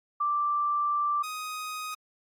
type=tone pair in turn; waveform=sine / sawtooth; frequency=1174.7 / 1250.7 Hz; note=D6 / D#6; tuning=0 / +9 cents; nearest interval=minor second; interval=109 cents; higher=second; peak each=-24 / -30 dBFS; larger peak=first; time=0.2-1.23 / 1.23-1.95 s; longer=first; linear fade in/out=10 ms; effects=AAC 64 kbps